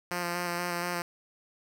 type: tone with vibrato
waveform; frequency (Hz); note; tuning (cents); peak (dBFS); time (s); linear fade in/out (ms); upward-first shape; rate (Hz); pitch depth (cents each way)
5% pulse; 174.9; F3; +3; -19; 0.11-1.02; 2; square; 4.2; 16
effects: none